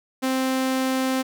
sawtooth tone, 261.6 Hz, C4, in tune, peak -17 dBFS, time 0.22-1.23 s, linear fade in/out 20 ms, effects none

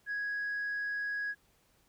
sine tone, 1661.2 Hz, G#6, in tune, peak -31 dBFS, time 0.06-1.35 s, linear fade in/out 50 ms, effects tanh soft clip ceiling -30 dBFS + pink hiss -69 dBFS RMS until 1.88 s

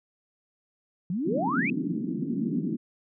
sine exponential sweep, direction up, 162.8 to 2603 Hz, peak -26 dBFS, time 1.1-1.7 s, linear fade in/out 2 ms
white band-pass noise, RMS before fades -29 dBFS, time 1.25-2.77 s, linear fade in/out 20 ms, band 160 to 310 Hz, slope 48 dB/octave
effects none

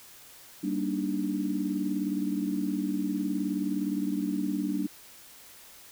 sine chord, Eb major seventh, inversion first, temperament just, 194.45 / 233.3 / 291.7 / 311.1 Hz, G3 / Bb3 / D4 / Eb4, -14 / +2 / -12 / 0 cents, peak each -32 / -35 / -30 / -36 dBFS, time 0.63-4.87 s, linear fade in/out 10 ms, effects white hiss -51 dBFS RMS until 5.91 s

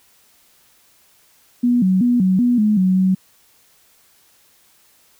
sine tone with pitch steps, 243.3 / 186.9 / 243.3 / 186.9 / 243.8 / 212 / 186.1 / 187.6 Hz, B3 / F#3 / B3 / F#3 / B3 / G#3 / F#3 / F#3, -26 / +18 / -26 / +18 / -22 / +36 / +10 / +24 cents, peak -12 dBFS, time 1.63-3.15 s, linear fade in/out 10 ms, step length 190 ms, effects white hiss -55 dBFS RMS until 5.19 s

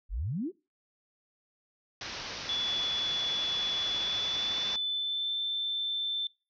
sine exponential sweep, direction up, 38.91 to 415.3 Hz, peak -30 dBFS, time 0.09-0.52 s, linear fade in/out 50 ms
white low-pass noise, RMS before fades -40 dBFS, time 2.01-4.76 s, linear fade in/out 2 ms, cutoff 5900 Hz, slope 96 dB/octave
sine tone with pitch glide, 3435 to 3546 Hz, A7 to A7, -42 to +13 cents, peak -29 dBFS, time 2.49-6.27 s, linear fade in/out 2 ms, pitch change +55 cents, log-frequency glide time 3.84-5.35 s
effects noise-tail reverb RT60 0.3 s tail -24 dB re dry

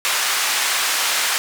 pink band-pass noise, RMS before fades -20 dBFS, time 0.05-1.38 s, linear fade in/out 0 ms, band 1200 to 12000 Hz, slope 12 dB/octave, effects none

